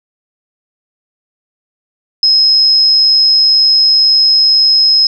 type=tone with amplitude modulation; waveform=sine; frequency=5130 Hz; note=E8; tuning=48 cents flat; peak=-4 dBFS; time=2.23-5.07 s; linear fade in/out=2 ms; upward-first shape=sine; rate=142 Hz; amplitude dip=30%; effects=none